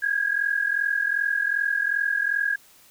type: tone pair together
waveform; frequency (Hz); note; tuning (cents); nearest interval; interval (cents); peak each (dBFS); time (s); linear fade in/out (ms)
sine; 1618.6 / 1661.2; G#6 / G#6; -45 / 0; unison; 45; -24; 0.02-2.56; 10
effects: white hiss -54 dBFS RMS until 2.9 s